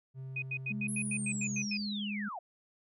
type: tone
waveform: triangle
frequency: 132.1 Hz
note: C3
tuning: 17 cents sharp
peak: -38 dBFS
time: 0.14-1.67 s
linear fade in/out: 50 ms
type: tone bursts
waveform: sine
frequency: 2497 Hz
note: D#7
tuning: 6 cents sharp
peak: -33 dBFS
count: 10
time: 0.36-1.772 s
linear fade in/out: 5 ms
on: 62 ms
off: 88 ms
type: tone with pitch glide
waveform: sine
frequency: 208.8 to 206.3 Hz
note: G#3 to G#3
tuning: +10 to -11 cents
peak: -35 dBFS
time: 0.7-2.29 s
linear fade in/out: 10 ms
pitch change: -21 cents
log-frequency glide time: 1.18-1.29 s
type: linear sweep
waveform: sine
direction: down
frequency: 11050 to 636 Hz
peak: -38 dBFS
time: 0.88-2.39 s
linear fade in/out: 5 ms
effects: none